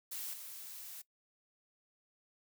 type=noise with level steps; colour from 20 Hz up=blue; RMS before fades=-42 / -48 dBFS; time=0.11-1.02 s; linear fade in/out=10 ms; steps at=0.33 s; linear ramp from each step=10 ms; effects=noise-tail reverb RT60 0.1 s tail -19 dB re dry